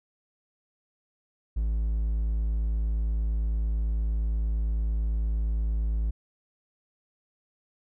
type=tone; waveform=triangle; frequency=54.4 Hz; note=A1; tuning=19 cents flat; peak=-22 dBFS; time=1.56-6.11 s; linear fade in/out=10 ms; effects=none